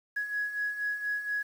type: beating tone pair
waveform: sine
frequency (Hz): 1671 / 1675.2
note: G#6 / G#6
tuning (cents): +10 / +15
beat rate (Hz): 4.2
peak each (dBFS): -36 / -30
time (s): 0.16-1.43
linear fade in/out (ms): 10
effects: tanh soft clip ceiling -23 dBFS + 9-bit